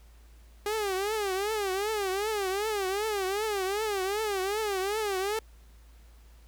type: tone with vibrato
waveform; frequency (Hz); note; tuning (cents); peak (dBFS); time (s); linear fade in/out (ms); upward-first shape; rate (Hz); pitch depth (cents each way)
sawtooth; 404.9; G#4; -44; -24; 0.66-5.39; 2; triangle; 2.6; 170
effects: added 56 Hz sine -51 dBFS peak until 6.47 s + pink hiss -63 dBFS RMS until 6.47 s